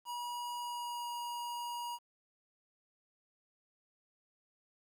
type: tone with pitch glide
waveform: square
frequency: 964 to 955.7 Hz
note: B5 to A#5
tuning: -42 to +43 cents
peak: -39 dBFS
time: 0.05-1.99 s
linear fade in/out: 50 ms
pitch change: -15 cents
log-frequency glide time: 0.56-1.1 s
effects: 11-bit